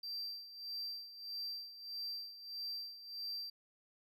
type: tone with tremolo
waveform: triangle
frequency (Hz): 4699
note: D8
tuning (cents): 0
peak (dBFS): -38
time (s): 0.03-3.5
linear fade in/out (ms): 5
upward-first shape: sine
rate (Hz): 1.6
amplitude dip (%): 75
effects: none